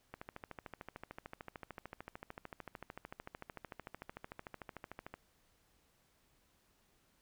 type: click train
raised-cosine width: 0.5 ms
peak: -30 dBFS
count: 68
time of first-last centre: 0.14-5.14 s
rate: 13.4 Hz
effects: pink hiss -73 dBFS RMS until 7.21 s